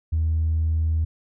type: tone with tanh clipping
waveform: triangle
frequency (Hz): 80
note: D#2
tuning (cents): +49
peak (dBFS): -19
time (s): 0.12-1.05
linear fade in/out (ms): 10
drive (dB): 5
effects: none